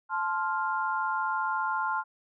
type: chord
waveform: sine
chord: F major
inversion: first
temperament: just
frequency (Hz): 873.1 / 1047.7 / 1396.9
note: A5 / C6 / F6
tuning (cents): -14 / +2 / 0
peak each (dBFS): -31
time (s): 0.09-2.04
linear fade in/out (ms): 50
effects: none

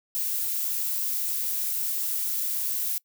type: noise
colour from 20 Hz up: violet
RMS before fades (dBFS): -28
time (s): 0.15-2.98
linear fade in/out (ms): 0
effects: noise-tail reverb RT60 0.1 s tail -24 dB re dry

